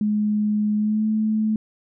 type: tone with pitch glide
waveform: sine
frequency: 210.5 to 216.7 Hz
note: G#3 to A3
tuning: +24 to -26 cents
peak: -18 dBFS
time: 0.01-1.56 s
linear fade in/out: 2 ms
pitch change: +50 cents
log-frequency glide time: 0.76-1.06 s
effects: none

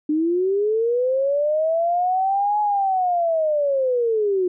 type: linear two-way sweep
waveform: sine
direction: up then down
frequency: 297.1 to 844 to 355.1 Hz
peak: -17 dBFS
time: 0.09-4.48 s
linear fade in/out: 5 ms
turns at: 2.6 s
effects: none

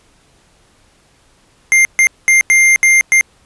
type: tone bursts at uneven times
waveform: square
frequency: 2100 Hz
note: C7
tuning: 6 cents sharp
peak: -7 dBFS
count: 6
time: 1.72-1.85 / 1.99-2.07 / 2.28-2.41 / 2.5-2.76 / 2.83-3.01 / 3.12-3.21 s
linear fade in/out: 0 ms
effects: pink hiss -52 dBFS RMS until 3.45 s + resampled to 24000 Hz

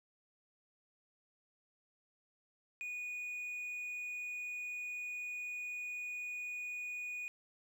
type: tone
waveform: triangle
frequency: 2464 Hz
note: D#7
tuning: 17 cents flat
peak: -38 dBFS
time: 2.81-7.28 s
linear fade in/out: 0 ms
effects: none

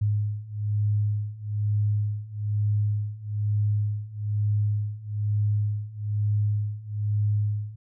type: beating tone pair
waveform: sine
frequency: 103.83 / 104.93 Hz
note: G#2 / G#2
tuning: 0 / +18 cents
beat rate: 1.1 Hz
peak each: -27 / -25 dBFS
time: 0.01-7.76 s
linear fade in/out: 10 ms
effects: none

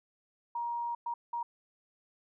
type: tone bursts at uneven times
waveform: sine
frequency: 945 Hz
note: A#5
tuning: 23 cents sharp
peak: -32 dBFS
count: 3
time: 0.55-0.95 / 1.06-1.14 / 1.33-1.43 s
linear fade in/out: 5 ms
effects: none

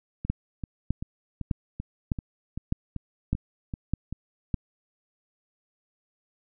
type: two click trains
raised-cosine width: 5 ms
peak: -20 / -12 dBFS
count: 11 / 8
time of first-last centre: 0.25-4.126 / 0.3-4.542 s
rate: 2.58 / 1.65 Hz
effects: none

